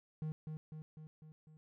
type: tone with echo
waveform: triangle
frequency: 155.56 Hz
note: D#3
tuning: in tune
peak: -35 dBFS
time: 0.22-0.32 s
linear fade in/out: 0 ms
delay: 250 ms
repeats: 5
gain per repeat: -4 dB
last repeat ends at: 1.57 s
effects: none